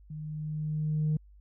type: tone with level ramp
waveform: sine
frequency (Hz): 153.4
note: D#3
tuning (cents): -24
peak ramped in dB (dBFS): -37 to -22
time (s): 0.1-1.17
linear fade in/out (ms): 5
effects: tanh soft clip ceiling -22 dBFS + added 50 Hz sine -52 dBFS peak until 1.4 s